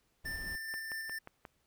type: noise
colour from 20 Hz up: brown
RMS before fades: -46 dBFS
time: 0.24-0.56 s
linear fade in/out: 10 ms
type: tone with tremolo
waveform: square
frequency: 1785 Hz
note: A6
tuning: 24 cents sharp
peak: -38 dBFS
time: 0.25-1.19 s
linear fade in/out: 10 ms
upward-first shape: square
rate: 4.6 Hz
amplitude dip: 25%
type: click train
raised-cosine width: 0.5 ms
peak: -31 dBFS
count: 5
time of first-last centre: 0.74-1.452 s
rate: 5.62 Hz
effects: pink hiss -75 dBFS RMS until 1.66 s